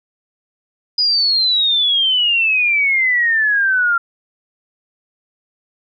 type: exponential sweep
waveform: sine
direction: down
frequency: 4978 to 1374 Hz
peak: -12 dBFS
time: 0.98-3.98 s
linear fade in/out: 5 ms
effects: none